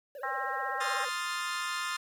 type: tone with vibrato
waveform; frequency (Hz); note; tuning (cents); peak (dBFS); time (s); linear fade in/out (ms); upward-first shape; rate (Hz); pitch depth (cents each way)
triangle; 534; C5; +35; -39; 0.15-1.09; 2; triangle; 16; 210
type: harmonic tone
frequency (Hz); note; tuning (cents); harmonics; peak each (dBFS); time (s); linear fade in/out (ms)
266.9; C4; +35; 3 / 4 / 5 / 6 / 7; -36 / -37 / -38 / -39 / -39; 0.23-1.05; 5
type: chord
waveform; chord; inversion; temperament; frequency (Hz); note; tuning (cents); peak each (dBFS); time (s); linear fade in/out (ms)
sawtooth; F dominant seventh; second; equal; 1046.5 / 1244.5 / 1396.9 / 1760; C6 / Eb6 / F6 / A6; 0 / 0 / 0 / 0; -34; 0.8-1.97; 10
effects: low-pass 10000 Hz 12 dB/octave + 10-bit